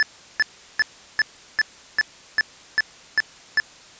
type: tone bursts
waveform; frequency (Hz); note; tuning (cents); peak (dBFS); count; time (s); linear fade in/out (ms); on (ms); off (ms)
square; 1739; A6; -21; -15; 10; 0-3.6; 0; 27; 370
effects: white hiss -46 dBFS RMS until 3.99 s + resampled to 16000 Hz